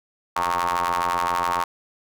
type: ring-modulated tone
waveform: sawtooth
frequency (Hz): 87.31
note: F2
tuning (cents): 0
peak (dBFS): -14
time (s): 0.36-1.64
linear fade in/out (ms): 5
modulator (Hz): 1010
effects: none